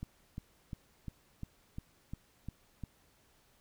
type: click train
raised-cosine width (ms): 5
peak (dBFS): -28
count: 9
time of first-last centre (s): 0.03-2.837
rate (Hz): 2.85
effects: pink hiss -68 dBFS RMS until 3.6 s